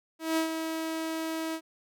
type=tone with ADSR envelope; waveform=sawtooth; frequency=322.2 Hz; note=E4; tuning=39 cents flat; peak=-20 dBFS; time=0.19-1.61 s; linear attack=180 ms; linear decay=110 ms; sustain=-7 dB; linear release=68 ms; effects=none